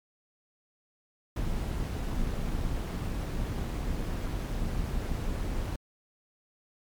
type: noise with amplitude modulation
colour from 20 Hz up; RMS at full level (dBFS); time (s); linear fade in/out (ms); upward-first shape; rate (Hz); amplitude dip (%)
brown; -29; 1.36-5.76; 5; sine; 200; 50
effects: MP3 96 kbps